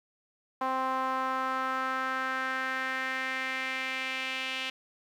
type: tone with band-pass filter sweep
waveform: sawtooth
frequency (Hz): 261.6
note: C4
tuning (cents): 0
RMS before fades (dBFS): -32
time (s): 0.61-4.7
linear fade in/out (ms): 5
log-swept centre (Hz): 970 to 2800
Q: 3
effects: 10-bit